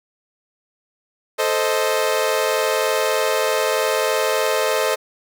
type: chord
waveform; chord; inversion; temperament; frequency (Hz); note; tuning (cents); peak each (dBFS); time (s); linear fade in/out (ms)
sawtooth; A diminished; none; equal with one note detuned; 440 / 523.3 / 624.1; A4 / C5 / Eb5; 0 / 0 / +5; -18; 1.38-4.96; 20
effects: none